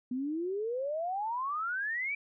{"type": "exponential sweep", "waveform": "sine", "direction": "up", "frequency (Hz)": [243.6, 2352], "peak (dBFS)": -31, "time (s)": [0.11, 2.15], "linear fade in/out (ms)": 5, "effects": []}